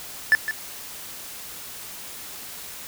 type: tone with echo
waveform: triangle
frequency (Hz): 1750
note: A6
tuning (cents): -10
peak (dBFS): -10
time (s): 0.32-0.35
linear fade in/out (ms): 0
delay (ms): 160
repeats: 1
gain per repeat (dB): -11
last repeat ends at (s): 0.51
effects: white hiss -38 dBFS RMS until 2.87 s